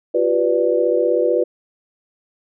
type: chord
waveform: sine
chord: G dominant seventh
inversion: third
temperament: equal with one note detuned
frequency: 349.2 / 385 / 493.9 / 587.3 Hz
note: F4 / G4 / B4 / D5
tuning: 0 / -31 / 0 / 0 cents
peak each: -20 / -22 / -17 / -21 dBFS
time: 0.14-1.44 s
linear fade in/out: 10 ms
effects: none